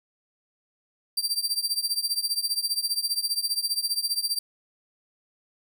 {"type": "tone with tremolo", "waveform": "sawtooth", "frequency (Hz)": 4699, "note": "D8", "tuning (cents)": 0, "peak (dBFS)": -18, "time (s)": [1.17, 4.39], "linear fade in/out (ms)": 5, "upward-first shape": "triangle", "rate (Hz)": 15, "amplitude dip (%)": 95, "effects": []}